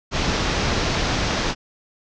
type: low-pass noise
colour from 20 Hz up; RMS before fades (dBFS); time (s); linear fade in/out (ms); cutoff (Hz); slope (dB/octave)
pink; -22; 0.11-1.55; 50; 6300; 48
effects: none